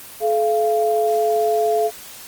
sine tone pair together, 429.8 / 685.6 Hz, A4 / F5, -41 / -32 cents, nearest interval minor sixth, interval 809 cents, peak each -18 dBFS, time 0.2-1.91 s, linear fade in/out 50 ms, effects white hiss -38 dBFS RMS until 2.27 s + Opus 24 kbps

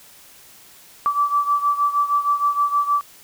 sine beating tone pair, 1157 / 1163.4 Hz, D6 / D6, -26 / -17 cents, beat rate 6.4 Hz, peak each -18 / -22 dBFS, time 1.06-3.01 s, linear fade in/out 0 ms, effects white hiss -47 dBFS RMS until 3.23 s

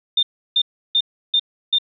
sine tone bursts, 3616 Hz, A7, 47 cents sharp, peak -13 dBFS, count 5, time 0.17-1.785 s, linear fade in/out 5 ms, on 59 ms, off 330 ms, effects none

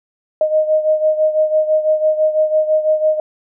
sine beating tone pair, 619 / 625 Hz, D#5 / D#5, -9 / +8 cents, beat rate 6 Hz, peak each -13 / -18 dBFS, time 0.41-3.2 s, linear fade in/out 2 ms, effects none

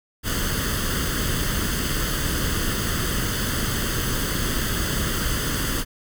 pink noise with comb filter, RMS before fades -24 dBFS, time 0.23-5.85 s, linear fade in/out 50 ms, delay 0.63 ms, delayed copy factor +0.7, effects none

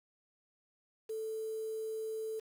sine tone with quantisation, 440 Hz, A4, in tune, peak -36 dBFS, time 1.09-2.4 s, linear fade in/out 10 ms, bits 9, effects none

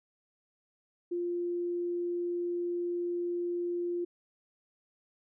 sine tone, 349.2 Hz, F4, in tune, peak -30 dBFS, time 1.11-4.05 s, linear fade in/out 10 ms, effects none

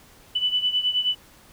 sine beating tone pair, 2981 / 2990.5 Hz, F#7 / F#7, +12 / +18 cents, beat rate 9.5 Hz, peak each -22 / -26 dBFS, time 0.35-1.15 s, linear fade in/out 10 ms, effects pink hiss -52 dBFS RMS until 1.52 s

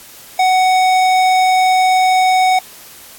sine tone with hard clipping, 745 Hz, F#5, 12 cents sharp, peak -11 dBFS, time 0.39-2.59 s, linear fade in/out 5 ms, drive 15 dB, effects white hiss -38 dBFS RMS until 3.18 s + AAC 64 kbps

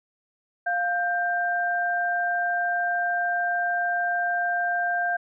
sine tone pair together, 701.6 / 1575 Hz, F5 / G6, +8 / +8 cents, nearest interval octave + major second, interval 1400 cents, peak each -25 dBFS, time 0.66-5.17 s, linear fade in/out 10 ms, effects none

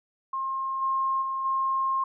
sine tone with level steps, 1067 Hz, C6, 34 cents sharp, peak -27 / -23 / -27 / -23 dBFS, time 0.33-2.04 s, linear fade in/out 5 ms, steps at 0.81 / 1.21 / 1.44 s, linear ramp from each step 20 ms, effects none

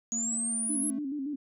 triangle tone with pitch glide, 229.3 to 220.2 Hz, A#3 to A3, -28 to +2 cents, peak -33 dBFS, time 0.12-0.99 s, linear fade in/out 5 ms, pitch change -70 cents, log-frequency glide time 0.46-0.86 s
sine linear sweep, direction up, 6645 to 10980 Hz, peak -29 dBFS, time 0.12-0.9 s, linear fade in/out 0 ms
sine tone with vibrato, 282.1 Hz, C#4, 30 cents sharp, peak -31 dBFS, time 0.69-1.36 s, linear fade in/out 10 ms, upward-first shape square, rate 7 Hz, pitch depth 81 cents each way
effects none

